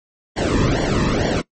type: noise with flanger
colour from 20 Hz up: brown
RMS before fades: -18 dBFS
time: 0.36-1.42 s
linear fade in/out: 20 ms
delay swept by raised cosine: 0.78 to 1.4 ms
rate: 2.2 Hz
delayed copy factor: -1
effects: noise-tail reverb RT60 0.1 s tail -20 dB re dry + MP3 32 kbps